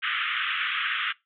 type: band-pass noise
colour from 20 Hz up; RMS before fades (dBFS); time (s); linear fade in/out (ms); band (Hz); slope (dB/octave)
pink; -28; 0.02-1.13; 20; 1200 to 3400; 96
effects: noise-tail reverb RT60 0.2 s tail -21 dB re dry

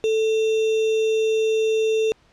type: tone with sample-and-hold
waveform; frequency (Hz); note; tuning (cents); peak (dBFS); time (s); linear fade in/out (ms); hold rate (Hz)
sine; 440; A4; 0; -17; 0.04-2.12; 0; 3150
effects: pink hiss -58 dBFS RMS until 2.32 s + low-pass 5000 Hz 12 dB/octave

